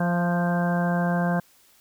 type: harmonic tone with a mistuned harmonic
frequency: 174.61 Hz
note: F3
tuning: in tune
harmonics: 1 / 2 / 3 / 4 / 5 / 6 / 7 / 8 / 9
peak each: -22 / -37 / -31 / -29 / -36 / -36 / -42 / -43 / -32 dBFS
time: 0-1.4 s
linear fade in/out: 5 ms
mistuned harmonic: 4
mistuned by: -16 cents
effects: white hiss -58 dBFS RMS until 1.8 s